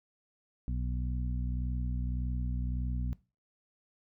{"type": "harmonic tone", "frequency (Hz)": 61.74, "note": "B1", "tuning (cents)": 0, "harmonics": [1, 2, 3, 4], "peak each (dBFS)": [-32, -38, -42, -44], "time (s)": [0.68, 3.13], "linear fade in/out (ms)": 0, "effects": ["noise-tail reverb RT60 0.3 s tail -19 dB re dry"]}